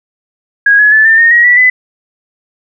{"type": "tone with pitch steps", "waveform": "sine", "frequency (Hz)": [1646, 1693.3, 1741.9, 1791.9, 1843.3, 1896.2, 1950.7, 2007], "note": ["G#6", "G#6", "A6", "A6", "A#6", "A#6", "B6", "B6"], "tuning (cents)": [-16, 33, -18, 31, -20, 29, -22, 27], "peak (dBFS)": -3, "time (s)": [0.66, 1.7], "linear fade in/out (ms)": 5, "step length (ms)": 130, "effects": []}